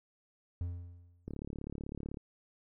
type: tone with exponential decay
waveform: triangle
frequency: 87.31 Hz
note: F2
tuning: in tune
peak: -30 dBFS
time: 0.61-1.35 s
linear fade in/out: 0 ms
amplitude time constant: 160 ms
type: click train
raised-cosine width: 3 ms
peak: -28 dBFS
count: 33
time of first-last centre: 1.28-2.171 s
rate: 35.9 Hz
effects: none